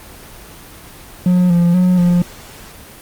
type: tone with pitch steps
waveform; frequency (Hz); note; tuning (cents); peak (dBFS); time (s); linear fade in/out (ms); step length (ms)
triangle; 180.1 / 172.8 / 181.6 / 175.8; F#3 / F3 / F#3 / F3; -46 / -18 / -32 / +12; -7; 1.26-2.22; 2; 240
effects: pink hiss -37 dBFS RMS until 3.01 s + Opus 24 kbps